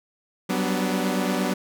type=chord; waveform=sawtooth; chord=G major seventh; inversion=third; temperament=equal with one note detuned; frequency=187.36 / 196 / 246.9 / 293.7 Hz; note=F#3 / G3 / B3 / D4; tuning=+22 / 0 / 0 / 0 cents; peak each=-22 / -27 / -23 / -26 dBFS; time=0.49-1.54 s; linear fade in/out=10 ms; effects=none